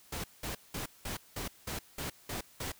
pink noise bursts, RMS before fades -38 dBFS, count 9, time 0.12-2.72 s, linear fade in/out 5 ms, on 120 ms, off 190 ms, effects white hiss -60 dBFS RMS until 2.79 s

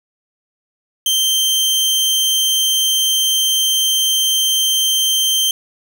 sawtooth tone, 3136 Hz, G7, in tune, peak -10 dBFS, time 1.06-5.51 s, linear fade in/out 2 ms, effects none

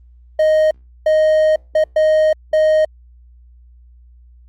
triangle tone bursts at uneven times, 622.3 Hz, D#5, in tune, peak -8 dBFS, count 5, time 0.39-0.71 / 1.06-1.56 / 1.75-1.84 / 1.96-2.33 / 2.53-2.85 s, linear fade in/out 5 ms, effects added 60 Hz sine -42 dBFS peak until 4.48 s + Opus 24 kbps

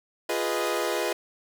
sawtooth chord, F half-diminished seventh, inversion none, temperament equal, 349.2 / 415.3 / 493.9 / 622.3 Hz, F4 / Ab4 / Cb5 / Eb5, 0 / 0 / 0 / 0 cents, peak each -27 dBFS, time 0.29-1.13 s, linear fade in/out 5 ms, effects none

